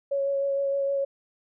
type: tone with vibrato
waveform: sine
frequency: 554.4 Hz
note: C#5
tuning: in tune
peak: -23 dBFS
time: 0.11-1.05 s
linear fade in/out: 10 ms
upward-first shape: sine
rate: 6.5 Hz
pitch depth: 13 cents each way
effects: none